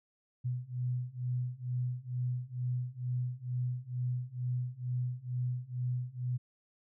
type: beating tone pair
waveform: sine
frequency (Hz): 123.47 / 125.67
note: B2 / B2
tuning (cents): 0 / +31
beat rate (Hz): 2.2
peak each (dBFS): -36 / -35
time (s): 0.44-6.38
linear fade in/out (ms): 20
effects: none